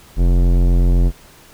sine tone with tanh clipping, 44 Hz, F1, 14 cents sharp, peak -12 dBFS, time 0.16-1.12 s, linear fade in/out 50 ms, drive 18 dB, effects pink hiss -45 dBFS RMS until 1.53 s

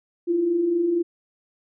sine tone pair together, 320 / 344.2 Hz, D#4 / F4, +49 / -25 cents, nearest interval minor second, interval 126 cents, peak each -30 / -19 dBFS, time 0.27-1.03 s, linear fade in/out 20 ms, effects none

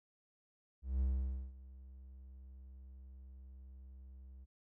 triangle tone with ADSR envelope, 65.2 Hz, C2, 5 cents flat, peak -28 dBFS, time 0.82-4.46 s, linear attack 190 ms, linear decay 510 ms, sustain -21 dB, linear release 28 ms, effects none

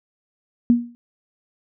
sine tone with exponential decay, 238.5 Hz, A#3, 40 cents sharp, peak -8 dBFS, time 0.7-0.95 s, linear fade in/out 0 ms, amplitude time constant 54 ms, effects none

